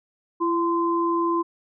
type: tone pair together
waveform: sine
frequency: 337.9 / 1033.8 Hz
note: E4 / C6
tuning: +43 / -21 cents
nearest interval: octave + perfect fifth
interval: 1936 cents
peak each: -22 / -23 dBFS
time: 0.4-1.43 s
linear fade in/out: 20 ms
effects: none